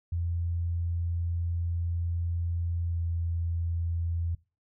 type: tone with pitch glide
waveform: sine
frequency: 85.3 to 84.37 Hz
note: F2 to E2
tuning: -40 to +41 cents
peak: -27 dBFS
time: 0.12-4.35 s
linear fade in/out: 5 ms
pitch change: -19 cents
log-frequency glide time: 2.87-2.99 s
effects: noise-tail reverb RT60 0.3 s tail -22 dB re dry